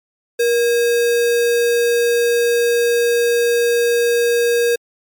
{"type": "tone with sample-and-hold", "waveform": "sine", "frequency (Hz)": 473.5, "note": "A#4", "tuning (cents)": 27, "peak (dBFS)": -12, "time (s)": [0.39, 4.76], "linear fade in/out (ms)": 10, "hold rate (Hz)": 2100, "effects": ["MP3 96 kbps"]}